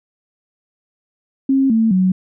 sine tone with pitch steps, 269.2 / 223.8 / 186.01 Hz, C4 / A3 / F#3, +49 / +30 / +9 cents, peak -11 dBFS, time 1.49-2.12 s, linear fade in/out 5 ms, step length 210 ms, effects none

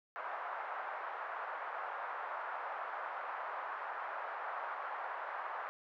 white band-pass noise, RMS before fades -42 dBFS, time 0.16-5.69 s, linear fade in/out 0 ms, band 650 to 1400 Hz, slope 24 dB/octave, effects none

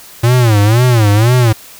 square tone with vibrato, 113.5 Hz, A#2, 46 cents flat, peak -7 dBFS, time 0.23-1.53 s, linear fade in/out 10 ms, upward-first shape sine, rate 2 Hz, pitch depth 190 cents each way, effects white hiss -36 dBFS RMS until 1.79 s

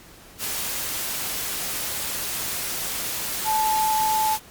sine tone in noise, 870 Hz, A5, 20 cents flat, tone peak -19 dBFS, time 3.44-4.38 s, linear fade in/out 50 ms, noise white, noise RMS -28 dBFS, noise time 0.38-4.4 s, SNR +6 dB, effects pink hiss -47 dBFS RMS until 4.5 s + MP3 96 kbps

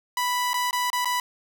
sawtooth tone with dropouts, 987.8 Hz, B5, in tune, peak -19 dBFS, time 0.17-1.2 s, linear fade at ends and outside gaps 2 ms, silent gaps 0.533-0.541 / 0.71-0.729 / 0.902-0.93 / 1.047-1.055 s, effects none

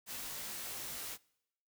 white noise with comb filter, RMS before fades -43 dBFS, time 0.06-1.18 s, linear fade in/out 50 ms, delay 18 ms, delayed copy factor -0.85, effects noise-tail reverb RT60 0.8 s tail -24 dB re dry

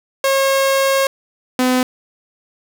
sawtooth tone pair in turn, 542 / 253.7 Hz, C#5 / B3, -39 / +47 cents, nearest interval octave + minor second, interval 1314 cents, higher first, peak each -9 dBFS, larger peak neither, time 0.24-1.07 / 1.59-1.83 s, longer first, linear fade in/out 2 ms, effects none

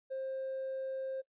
triangle tone with hard clipping, 530 Hz, C5, 22 cents sharp, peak -35 dBFS, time 0.1-1.22 s, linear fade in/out 20 ms, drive 2 dB, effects noise-tail reverb RT60 0.1 s tail -22 dB re dry + resampled to 8000 Hz

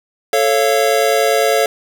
square chord, A augmented, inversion none, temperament just, 440 / 550 / 687.5 Hz, A4 / C#5 / E#5, 0 / -14 / -27 cents, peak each -17 dBFS, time 0.33-1.66 s, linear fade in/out 2 ms, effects 7-bit

